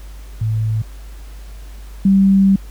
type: tone pair in turn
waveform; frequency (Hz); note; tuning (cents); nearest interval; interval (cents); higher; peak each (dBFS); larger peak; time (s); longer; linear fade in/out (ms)
sine; 109.9 / 194.47; A2 / G3; -2 / -14; minor seventh; 988; second; -15 / -8; second; 0.41-0.82 / 2.05-2.56; second; 5
effects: added 50 Hz sine -31 dBFS peak until 2.7 s + pink hiss -46 dBFS RMS until 2.7 s